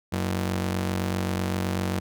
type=ring-modulated tone; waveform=sawtooth; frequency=138.59 Hz; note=C#3; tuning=in tune; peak=-18 dBFS; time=0.12-2 s; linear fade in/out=10 ms; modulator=45.4 Hz; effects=none